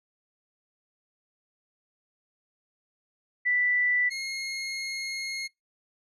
sine / 25% pulse tone pair in turn, 1975.5 / 2151 Hz, B6 / C7, 0 / +47 cents, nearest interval minor second, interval 147 cents, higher second, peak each -22 / -28 dBFS, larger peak first, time 3.45-4.1 / 4.1-5.48 s, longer second, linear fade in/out 20 ms, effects noise-tail reverb RT60 0.2 s tail -23 dB re dry + resampled to 24000 Hz

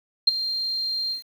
sine tone with ADSR envelope, 4186 Hz, C8, in tune, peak -10 dBFS, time 0.27-1.23 s, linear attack 8 ms, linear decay 19 ms, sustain -14 dB, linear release 120 ms, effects 8-bit

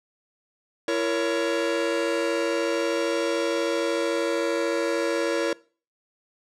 45% pulse chord, A# diminished, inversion second, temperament just, 335.6 / 466.2 / 559.4 Hz, E4 / A#4 / C#5, +31 / 0 / +16 cents, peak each -27 dBFS, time 0.88-5.53 s, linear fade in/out 2 ms, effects noise-tail reverb RT60 0.4 s tail -22 dB re dry + low-pass 7000 Hz 12 dB/octave

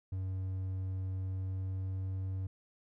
triangle tone with pitch glide, 94.2 to 94.8 Hz, F#2 to F#2, +32 to +43 cents, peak -32 dBFS, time 0.12-2.47 s, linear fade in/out 5 ms, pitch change +11 cents, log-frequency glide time 1.16-2.1 s, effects none

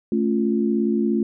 sine chord, A augmented, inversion none, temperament equal, 220 / 277.2 / 349.2 Hz, A3 / C#4 / E#4, 0 / 0 / 0 cents, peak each -20 / -25 / -23 dBFS, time 0.12-1.23 s, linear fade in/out 2 ms, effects none

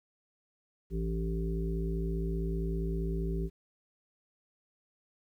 harmonic tone, 55.2 Hz, A1, 6 cents sharp, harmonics 1 / 3 / 5 / 7 / 8, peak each -32 / -35 / -44 / -38 / -50 dBFS, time 0.9-3.5 s, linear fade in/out 50 ms, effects 11-bit

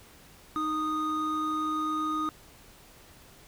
triangle tone pair together, 309.6 / 1238.4 Hz, D#4 / D#6, -9 / -9 cents, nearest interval 2 octaves, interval 2400 cents, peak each -30 / -27 dBFS, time 0.56-2.29 s, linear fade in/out 0 ms, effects pink hiss -54 dBFS RMS until 3.47 s

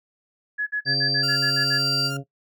sine tone bursts, 1690 Hz, G#6, 30 cents sharp, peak -21 dBFS, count 9, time 0.58-1.789 s, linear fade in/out 20 ms, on 89 ms, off 51 ms
sine tone, 4699 Hz, D8, in tune, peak -21 dBFS, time 0.85-2.11 s, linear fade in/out 50 ms
harmonic tone, 138.59 Hz, C#3, in tune, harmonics 1 / 2 / 3 / 4 / 5, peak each -28 / -34 / -38 / -40 / -42 dBFS, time 0.85-2.24 s, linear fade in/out 50 ms
30% pulse tone with tremolo, 1399 Hz, F6, 3 cents sharp, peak -26 dBFS, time 1.23-2.17 s, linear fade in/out 5 ms, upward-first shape sine, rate 16 Hz, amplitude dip 25%
effects noise-tail reverb RT60 0.1 s tail -17 dB re dry

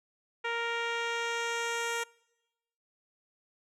10% pulse tone with low-pass filter sweep, 466.2 Hz, A#4, in tune, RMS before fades -33 dBFS, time 0.44-2.04 s, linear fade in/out 10 ms, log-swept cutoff 2700 to 10000 Hz, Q 1, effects noise-tail reverb RT60 1.0 s tail -25 dB re dry

